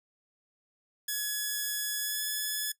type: tone with pitch glide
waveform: 5% pulse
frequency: 1694 to 1711.7 Hz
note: G#6 to A6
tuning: +34 to -48 cents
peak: -20 dBFS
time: 1.08-2.72 s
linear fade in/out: 5 ms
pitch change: +18 cents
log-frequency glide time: 1.99-2.19 s
effects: noise-tail reverb RT60 0.1 s tail -20 dB re dry